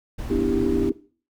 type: noise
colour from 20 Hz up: brown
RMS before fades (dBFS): -30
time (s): 0.18-0.9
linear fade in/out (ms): 10
type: chord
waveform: sine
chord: E minor seventh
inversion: second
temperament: just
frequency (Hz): 247.2 / 296.7 / 329.6 / 395.6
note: B3 / D4 / E4 / G4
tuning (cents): +2 / +18 / 0 / +16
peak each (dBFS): -25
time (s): 0.3-0.92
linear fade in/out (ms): 5
effects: noise-tail reverb RT60 0.4 s tail -18 dB re dry